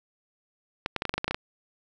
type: clicks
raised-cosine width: 0.3 ms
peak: -11 dBFS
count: 11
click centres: 0.861 / 0.963 / 1.021 / 1.053 / 1.094 / 1.14 / 1.18 / 1.244 / 1.28 / 1.31 / 1.345 s
effects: none